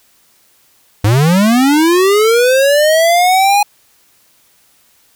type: linear sweep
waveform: square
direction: up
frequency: 97.3 to 830.6 Hz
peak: -8 dBFS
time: 1.04-3.63 s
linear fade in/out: 5 ms
effects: white hiss -52 dBFS RMS until 5.15 s